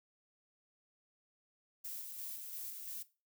violet noise with tremolo, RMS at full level -44 dBFS, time 1.84-3.03 s, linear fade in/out 10 ms, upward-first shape square, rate 2.9 Hz, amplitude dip 30%, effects noise-tail reverb RT60 0.3 s tail -17 dB re dry

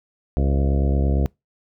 harmonic tone with a mistuned harmonic, 68.8 Hz, C#2, 12 cents flat, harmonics 1 / 2 / 3 / 4 / 5 / 6 / 7 / 8 / 9 / 10, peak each -18 / -24 / -28 / -30 / -32 / -34 / -35 / -36 / -37 / -38 dBFS, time 0.37-1.26 s, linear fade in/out 0 ms, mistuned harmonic 8, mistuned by -49 cents, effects noise-tail reverb RT60 0.2 s tail -25 dB re dry

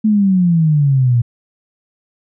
sine exponential sweep, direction down, 220 to 116.54 Hz, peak -9 dBFS, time 0.04-1.22 s, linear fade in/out 10 ms, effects none

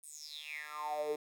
10% pulse tone with high-pass filter sweep, 150.8 Hz, D3, 46 cents sharp, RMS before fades -41 dBFS, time 0.03-1.16 s, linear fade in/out 5 ms, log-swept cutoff 9600 to 380 Hz, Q 9.4, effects none

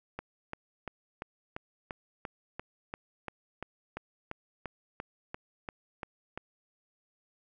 click train, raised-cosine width 0.5 ms, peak -22 dBFS, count 19, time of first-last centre 0.19-6.376 s, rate 2.91 Hz, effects none

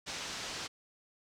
white low-pass noise, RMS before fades -41 dBFS, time 0.06-0.68 s, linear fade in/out 20 ms, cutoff 6300 Hz, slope 24 dB/octave, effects none

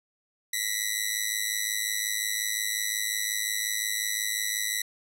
10% pulse ring-modulated tone, 1968 Hz, B6, 7 cents flat, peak -15 dBFS, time 0.53-4.82 s, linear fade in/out 5 ms, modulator 52.8 Hz, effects none

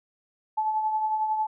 sine tone with tremolo, 866 Hz, A5, 28 cents flat, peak -21 dBFS, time 0.57-1.47 s, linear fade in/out 10 ms, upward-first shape triangle, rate 11 Hz, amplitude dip 50%, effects none

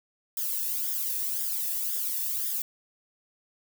violet noise with flanger, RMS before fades -30 dBFS, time 0.37-2.62 s, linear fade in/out 2 ms, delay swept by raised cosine 0.58 to 1.15 ms, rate 1.9 Hz, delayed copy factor +0.75, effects none

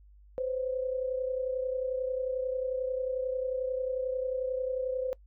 sine tone pair together, 511 / 542.2 Hz, C5 / C#5, -41 / -38 cents, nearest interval minor second, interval 103 cents, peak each -30 / -36 dBFS, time 0.38-5.13 s, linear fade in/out 0 ms, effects noise-tail reverb RT60 0.1 s tail -24 dB re dry + added 50 Hz sine -53 dBFS peak until 5.26 s

